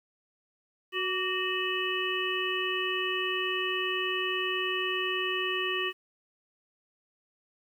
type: harmonic tone with a mistuned harmonic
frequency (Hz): 370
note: F#4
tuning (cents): 0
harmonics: 1 / 3 / 5 / 7 / 8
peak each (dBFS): -33 / -36 / -34 / -35 / -33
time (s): 0.92-5.93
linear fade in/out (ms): 50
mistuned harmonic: 3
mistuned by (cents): +64
effects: 10-bit